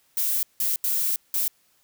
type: noise bursts at uneven times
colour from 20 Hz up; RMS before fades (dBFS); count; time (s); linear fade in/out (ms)
violet; -24; 4; 0.17-0.43 / 0.6-0.76 / 0.84-1.16 / 1.34-1.48; 2
effects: white hiss -64 dBFS RMS until 1.83 s